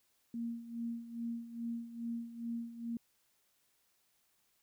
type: tone with tremolo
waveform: sine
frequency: 233.1 Hz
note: A#3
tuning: in tune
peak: -35 dBFS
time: 0.34-2.97 s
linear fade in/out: 2 ms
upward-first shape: sine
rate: 2.4 Hz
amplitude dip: 75%
effects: white hiss -75 dBFS RMS until 4.62 s